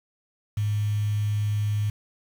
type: tone with quantisation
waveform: sine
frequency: 104.7 Hz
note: G#2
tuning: 15 cents sharp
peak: -22 dBFS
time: 0.57-1.9 s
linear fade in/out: 5 ms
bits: 7
effects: none